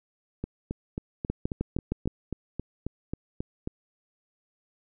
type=two click trains; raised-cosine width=3 ms; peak=-18 / -14 dBFS; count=13 / 6; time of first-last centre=0.44-3.675 / 1.3-2.075 s; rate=3.71 / 6.45 Hz; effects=none